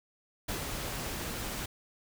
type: noise with ADSR envelope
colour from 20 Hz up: pink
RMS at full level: -34 dBFS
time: 0.48-1.66 s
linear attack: 11 ms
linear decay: 97 ms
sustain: -3 dB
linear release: 6 ms
effects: none